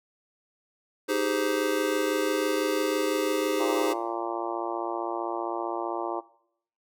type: chord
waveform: square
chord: Ab major seventh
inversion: second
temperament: just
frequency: 311.5 / 389.3 / 415.3 / 519.1 Hz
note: Eb4 / G4 / Ab4 / C5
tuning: +2 / -12 / 0 / -14 cents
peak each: -31 dBFS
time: 1.08-3.94 s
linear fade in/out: 20 ms
type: harmonic tone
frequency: 115.4 Hz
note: A#2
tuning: 17 cents flat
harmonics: 3 / 4 / 5 / 6 / 7 / 8 / 9 / 10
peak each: -33 / -40 / -37 / -36 / -37 / -37 / -39 / -40 dBFS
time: 3.59-6.21 s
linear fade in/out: 20 ms
effects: noise-tail reverb RT60 0.7 s tail -20 dB re dry